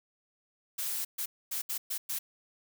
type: noise bursts at uneven times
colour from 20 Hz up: blue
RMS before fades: -34 dBFS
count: 6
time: 0.78-1.05 / 1.18-1.26 / 1.51-1.62 / 1.69-1.78 / 1.9-1.98 / 2.09-2.19 s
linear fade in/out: 10 ms
effects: none